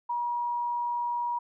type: tone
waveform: sine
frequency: 958 Hz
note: A#5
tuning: 47 cents sharp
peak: -27 dBFS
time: 0.09-1.39 s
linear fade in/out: 10 ms
effects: none